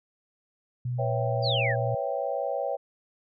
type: tone with pitch glide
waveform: sine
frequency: 123.47 to 119.13 Hz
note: B2 to A#2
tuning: 0 to +38 cents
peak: -27 dBFS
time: 0.85-1.95 s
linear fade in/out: 5 ms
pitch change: -62 cents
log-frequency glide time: 1.01-1.07 s
type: chord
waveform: sine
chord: C# half-diminished seventh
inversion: third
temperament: equal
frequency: 493.9 / 554.4 / 659.3 / 784 Hz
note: B4 / C#5 / E5 / G5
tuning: 0 / 0 / 0 / 0 cents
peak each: -34 / -30 / -33 / -33 dBFS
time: 0.98-2.77 s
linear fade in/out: 20 ms
type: exponential sweep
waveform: sine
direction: down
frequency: 4931 to 1568 Hz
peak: -26 dBFS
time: 1.42-1.76 s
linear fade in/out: 50 ms
effects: none